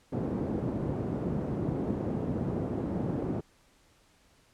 pink band-pass noise, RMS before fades -32 dBFS, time 0.12-3.41 s, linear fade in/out 10 ms, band 130 to 390 Hz, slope 12 dB/octave, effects pink hiss -64 dBFS RMS until 4.53 s + low-pass 10000 Hz 12 dB/octave

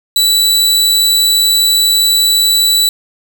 sawtooth tone, 3951 Hz, B7, in tune, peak -5 dBFS, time 0.16-2.89 s, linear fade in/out 2 ms, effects none

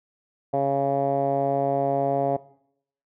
10% pulse tone with low-pass filter, 138.59 Hz, C#3, in tune, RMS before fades -23 dBFS, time 0.53-2.37 s, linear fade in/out 10 ms, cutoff 670 Hz, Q 4.1, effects noise-tail reverb RT60 0.7 s tail -19 dB re dry

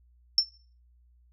sine tone with exponential decay, 5380 Hz, E8, 34 cents sharp, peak -13 dBFS, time 0.38-0.47 s, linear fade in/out 1 ms, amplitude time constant 19 ms, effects noise-tail reverb RT60 0.4 s tail -17 dB re dry + added 60 Hz sine -58 dBFS peak until 1.32 s

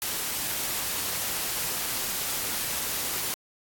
white noise, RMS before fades -30 dBFS, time 0.02-3.34 s, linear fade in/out 0 ms, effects AAC 64 kbps

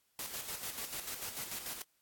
white noise with tremolo, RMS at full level -40 dBFS, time 0.19-1.82 s, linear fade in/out 2 ms, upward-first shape square, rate 6.8 Hz, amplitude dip 50%, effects white hiss -75 dBFS RMS until 2.01 s + AAC 64 kbps

